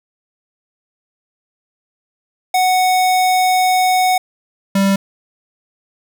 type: tone pair in turn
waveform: square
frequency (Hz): 740 / 196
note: F#5 / G3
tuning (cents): 0 / 0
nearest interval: octave + major seventh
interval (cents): 2300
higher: first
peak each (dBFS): -12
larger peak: neither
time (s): 2.54-4.18 / 4.75-4.96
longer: first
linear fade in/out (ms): 5
effects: none